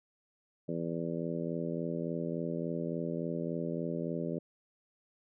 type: harmonic tone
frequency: 83.5 Hz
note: E2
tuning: 23 cents sharp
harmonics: 2 / 3 / 4 / 5 / 6 / 7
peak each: -37 / -39 / -40 / -41 / -42 / -42 dBFS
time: 0.68-4.39 s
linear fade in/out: 10 ms
effects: none